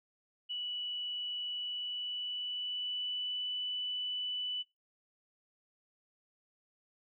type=tone with pitch glide; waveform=sine; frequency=2951 to 2982 Hz; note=F#7 to F#7; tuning=-5 to +13 cents; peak=-35 dBFS; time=0.49-4.63 s; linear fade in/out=20 ms; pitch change=+18 cents; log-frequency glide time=1.5-3.5 s; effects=noise-tail reverb RT60 0.2 s tail -17 dB re dry